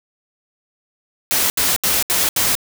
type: noise bursts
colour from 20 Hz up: white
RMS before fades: -17 dBFS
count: 5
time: 1.31-2.552 s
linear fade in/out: 0 ms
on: 190 ms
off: 73 ms
effects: none